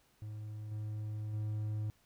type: tone with level steps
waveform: triangle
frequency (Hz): 106.8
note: G#2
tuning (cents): +49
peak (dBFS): -39 / -35 / -32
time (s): 0.22-1.9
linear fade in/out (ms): 0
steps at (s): 0.71 / 1.33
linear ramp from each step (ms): 10
effects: pink hiss -70 dBFS RMS until 2.05 s